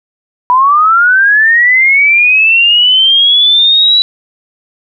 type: linear sweep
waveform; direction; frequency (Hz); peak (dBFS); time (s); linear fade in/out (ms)
sine; up; 976 to 3951; -4; 0.5-4.02; 0
effects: none